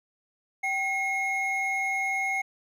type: tone pair together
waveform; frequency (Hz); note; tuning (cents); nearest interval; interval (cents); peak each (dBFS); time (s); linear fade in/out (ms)
triangle; 775 / 2161; G5 / C#7; -20 / -45; octave + tritone; 1775; -29 / -25; 0.63-2.42; 10
effects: none